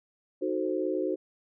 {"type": "chord", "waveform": "sine", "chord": "D# diminished seventh", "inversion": "none", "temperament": "equal", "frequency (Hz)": [311.1, 370, 440, 523.3], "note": ["D#4", "F#4", "A4", "C5"], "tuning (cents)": [0, 0, 0, 0], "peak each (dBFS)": [-32, -30, -36, -33], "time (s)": [0.41, 1.16], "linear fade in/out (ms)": 20, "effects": []}